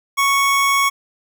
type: tone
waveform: 25% pulse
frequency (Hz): 1108.7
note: C#6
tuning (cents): 0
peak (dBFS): -10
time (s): 0.17-0.9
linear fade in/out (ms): 20
effects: none